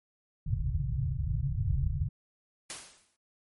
white low-pass noise, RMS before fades -30 dBFS, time 0.46-2.09 s, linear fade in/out 10 ms, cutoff 150 Hz, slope 96 dB/octave
white noise with exponential decay, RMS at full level -36 dBFS, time 2.7-3.16 s, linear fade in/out 0 ms, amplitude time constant 100 ms
effects MP3 48 kbps

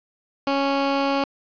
15% pulse tone, 276.7 Hz, C#4, 3 cents flat, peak -13 dBFS, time 0.47-1.24 s, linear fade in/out 2 ms, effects resampled to 11025 Hz + 7-bit

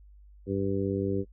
harmonic tone, 98 Hz, G2, in tune, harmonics 1 / 2 / 3 / 4 / 5, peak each -33 / -33 / -32 / -31 / -35 dBFS, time 0.46-1.25 s, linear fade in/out 50 ms, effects noise-tail reverb RT60 0.1 s tail -23 dB re dry + added 50 Hz sine -50 dBFS peak until 1.32 s

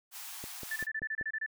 white high-pass noise, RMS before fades -44 dBFS, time 0.11-0.87 s, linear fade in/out 50 ms, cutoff 680 Hz, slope 96 dB/octave
click train, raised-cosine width 2 ms, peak -30 dBFS, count 5, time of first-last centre 0.44-1.212 s, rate 5.18 Hz
sine tone bursts, 1760 Hz, A6, in tune, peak -32 dBFS, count 10, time 0.71-1.463 s, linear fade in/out 5 ms, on 51 ms, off 27 ms
effects none

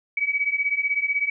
sine beating tone pair, 2263 / 2279 Hz, C#7 / C#7, +35 / +47 cents, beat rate 16 Hz, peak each -25 / -23 dBFS, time 0.17-1.3 s, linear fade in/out 5 ms, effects none

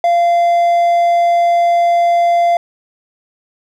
triangle tone, 690 Hz, F5, 21 cents flat, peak -7 dBFS, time 0.04-2.57 s, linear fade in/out 2 ms, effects none

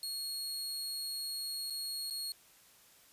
sawtooth tone with dropouts, 4311 Hz, C#8, 49 cents flat, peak -34 dBFS, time 0.03-2.32 s, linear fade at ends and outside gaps 1 ms, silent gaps 1.7-1.705 / 2.1-2.107 s, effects white hiss -62 dBFS RMS until 3.12 s + resampled to 32000 Hz

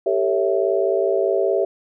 sine chord, A dominant seventh, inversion third, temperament equal with one note detuned, 392 / 451.1 / 554.4 / 659.3 Hz, G4 / A4 / C#5 / E5, 0 / +43 / 0 / 0 cents, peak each -20 / -24 / -23 / -22 dBFS, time 0.06-1.65 s, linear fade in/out 5 ms, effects none

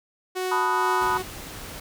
sawtooth tone with tremolo, 370 Hz, F#4, in tune, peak -21 dBFS, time 0.35-1.23 s, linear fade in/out 20 ms, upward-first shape triangle, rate 2.2 Hz, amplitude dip 40%
sine chord, B dominant seventh, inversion third, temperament equal, 880 / 987.8 / 1244.5 / 1480 Hz, A5 / B5 / D#6 / F#6, 0 / 0 / 0 / 0 cents, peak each -28 / -24 / -27 / -29 dBFS, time 0.51-1.18 s, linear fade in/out 10 ms
pink noise, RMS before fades -38 dBFS, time 1.01-1.8 s, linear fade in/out 5 ms
effects none

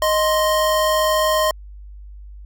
square tone pair together, 622.3 / 1050.5 Hz, D#5 / C6, 0 / +7 cents, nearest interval major sixth, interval 907 cents, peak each -18 / -20 dBFS, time 0.02-1.51 s, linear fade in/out 2 ms, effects added 50 Hz sine -35 dBFS peak until 2.45 s

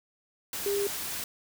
sine tone in noise, 402.4 Hz, G4, 45 cents sharp, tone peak -26 dBFS, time 0.66-0.87 s, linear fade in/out 2 ms, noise white, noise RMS -35 dBFS, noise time 0.53-1.24 s, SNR +6 dB, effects none

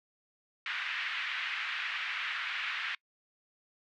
pink band-pass noise, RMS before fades -36 dBFS, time 0.66-2.95 s, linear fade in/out 2 ms, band 1500 to 3000 Hz, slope 24 dB/octave, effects noise-tail reverb RT60 0.1 s tail -26 dB re dry

